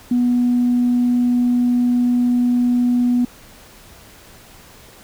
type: tone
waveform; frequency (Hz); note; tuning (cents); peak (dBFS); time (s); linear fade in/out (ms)
sine; 244.6; B3; -16; -12; 0.11-3.25; 5
effects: tanh soft clip ceiling -9 dBFS + pink hiss -44 dBFS RMS until 5.03 s